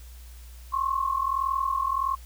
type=tone pair together; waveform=sine; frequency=1062 / 1103.5 Hz; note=C6 / C#6; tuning=+25 / -8 cents; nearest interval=minor second; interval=67 cents; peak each=-26 / -27 dBFS; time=0.72-2.16 s; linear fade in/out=20 ms; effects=added 60 Hz sine -42 dBFS peak until 2.25 s + white hiss -54 dBFS RMS until 2.25 s